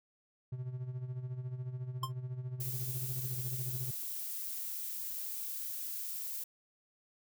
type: tone with tremolo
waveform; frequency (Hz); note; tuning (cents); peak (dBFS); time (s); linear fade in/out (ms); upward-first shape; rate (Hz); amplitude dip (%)
triangle; 126.6; B2; +43; -33; 0.52-3.91; 5; sine; 14; 65
type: tone with exponential decay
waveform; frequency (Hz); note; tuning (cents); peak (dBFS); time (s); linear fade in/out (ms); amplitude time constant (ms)
square; 1053; C6; +11; -31; 2.03-2.12; 5; 19
type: noise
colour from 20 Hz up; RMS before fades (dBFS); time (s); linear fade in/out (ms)
violet; -40; 2.6-6.44; 5
effects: none